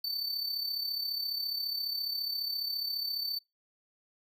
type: tone with amplitude modulation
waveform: square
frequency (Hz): 4540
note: C#8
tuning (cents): +41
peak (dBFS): -30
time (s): 0.04-3.39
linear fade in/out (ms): 5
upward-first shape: sine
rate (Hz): 34.6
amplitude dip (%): 60
effects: noise-tail reverb RT60 0.2 s tail -25 dB re dry